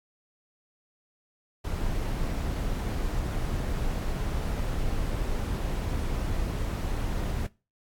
brown noise, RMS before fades -29 dBFS, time 1.64-7.47 s, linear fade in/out 10 ms, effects noise-tail reverb RT60 0.3 s tail -21 dB re dry + AAC 64 kbps

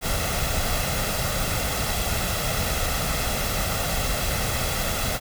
pink noise with comb filter, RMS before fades -25 dBFS, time 0.01-5.2 s, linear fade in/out 50 ms, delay 1.5 ms, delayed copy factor +0.55, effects none

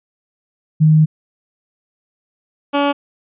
sine / 15% pulse tone pair in turn, 155.7 / 284.7 Hz, D#3 / C#4, +2 / +46 cents, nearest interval minor seventh, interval 1044 cents, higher second, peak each -7 dBFS, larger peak neither, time 0.8-1.06 / 2.73-2.93 s, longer first, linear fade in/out 20 ms, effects resampled to 8000 Hz

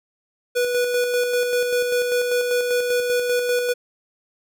square tone with tremolo, 490 Hz, B4, 14 cents flat, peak -18 dBFS, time 0.55-3.74 s, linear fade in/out 20 ms, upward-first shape square, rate 5.1 Hz, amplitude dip 35%, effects none

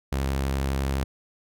sawtooth tone with vibrato, 67.7 Hz, C#2, 40 cents flat, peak -20 dBFS, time 0.12-1.04 s, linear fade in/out 5 ms, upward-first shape square, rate 12 Hz, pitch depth 24 cents each way, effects none

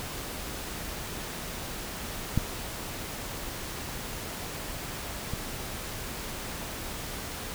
clicks, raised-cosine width 5 ms, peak -11 / -20 dBFS, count 2, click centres 2.376 / 5.336 s, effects pink hiss -37 dBFS RMS until 7.54 s

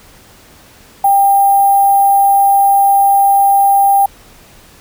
sine tone with sample-and-hold, 796 Hz, G5, 26 cents sharp, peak -6 dBFS, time 1.04-4.06 s, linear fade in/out 5 ms, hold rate 11025 Hz, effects pink hiss -42 dBFS RMS until 4.8 s

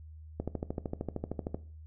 click train, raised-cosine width 2 ms, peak -20 dBFS, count 16, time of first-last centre 0.4-1.545 s, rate 13.1 Hz, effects noise-tail reverb RT60 0.4 s tail -17 dB re dry + added 78 Hz sine -46 dBFS peak until 1.86 s

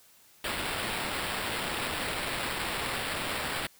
blue noise with sample-and-hold, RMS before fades -33 dBFS, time 0.44-3.67 s, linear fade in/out 5 ms, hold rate 6300 Hz, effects white hiss -59 dBFS RMS until 3.79 s

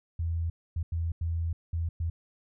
sine tone bursts at uneven times, 83.2 Hz, E2, 17 cents sharp, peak -27 dBFS, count 6, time 0.19-0.5 / 0.76-0.83 / 0.92-1.12 / 1.21-1.53 / 1.73-1.89 / 2-2.1 s, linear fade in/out 5 ms, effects none

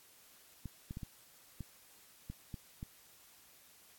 clicks, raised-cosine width 5 ms, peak -30 dBFS, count 8, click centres 0.657 / 0.909 / 0.971 / 1.032 / 1.607 / 2.3 / 2.542 / 2.829 s, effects white hiss -62 dBFS RMS until 3.98 s + AAC 64 kbps

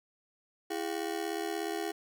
30% pulse ring-modulated tone, 371.6 Hz, F#4, 7 cents sharp, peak -27 dBFS, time 0.7-1.92 s, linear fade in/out 10 ms, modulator 38.4 Hz, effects none

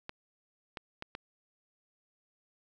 clicks, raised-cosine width 0.3 ms, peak -23 dBFS, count 4, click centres 0.094 / 0.772 / 1.024 / 1.151 s, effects none

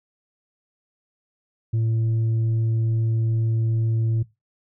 sine tone, 112.8 Hz, A2, 44 cents sharp, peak -16 dBFS, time 1.73-4.23 s, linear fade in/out 10 ms, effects noise-tail reverb RT60 0.2 s tail -19 dB re dry + tanh soft clip ceiling -18 dBFS

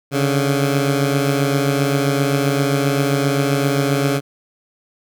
15% pulse beating tone pair, 138.59 / 146.19 Hz, C#3 / D3, 0 / -8 cents, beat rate 7.6 Hz, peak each -10 / -16 dBFS, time 0.11-4.21 s, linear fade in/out 50 ms, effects none

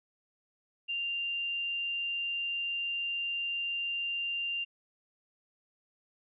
sine tone, 2787 Hz, F7, 4 cents flat, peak -31 dBFS, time 0.88-4.65 s, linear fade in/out 20 ms, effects none

